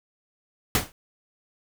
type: noise with exponential decay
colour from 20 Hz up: pink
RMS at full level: -17 dBFS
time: 0.75-0.92 s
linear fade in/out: 1 ms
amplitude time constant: 36 ms
effects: none